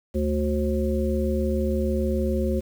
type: harmonic tone with a mistuned harmonic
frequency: 73.42 Hz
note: D2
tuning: in tune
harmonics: 1 / 3 / 5 / 7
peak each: -25 / -26 / -28 / -29 dBFS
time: 0.14-2.61 s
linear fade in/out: 20 ms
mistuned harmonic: 7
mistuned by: +65 cents
effects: 8-bit